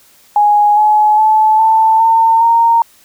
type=tone with pitch steps; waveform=sine; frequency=830.6 / 848.5 / 866.9 / 885.6 / 904.7 / 924.3 Hz; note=G#5 / G#5 / A5 / A5 / A5 / A#5; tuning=0 / +37 / -26 / +11 / +48 / -15 cents; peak=-6 dBFS; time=0.36-2.82 s; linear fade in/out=2 ms; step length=410 ms; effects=white hiss -47 dBFS RMS until 3.04 s